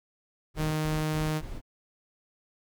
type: noise bursts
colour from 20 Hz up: brown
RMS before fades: -37 dBFS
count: 4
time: 0.54-1.616 s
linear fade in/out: 50 ms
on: 230 ms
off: 52 ms
type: tone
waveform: sawtooth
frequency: 154.9 Hz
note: D#3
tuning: 7 cents flat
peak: -23 dBFS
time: 0.56-1.42 s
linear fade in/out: 50 ms
effects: none